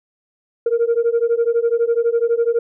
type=beating tone pair; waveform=sine; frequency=460.9 / 472.9 Hz; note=A#4 / A#4; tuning=-20 / +25 cents; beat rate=12 Hz; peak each=-16 dBFS; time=0.66-2.59 s; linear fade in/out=5 ms; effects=tanh soft clip ceiling -10 dBFS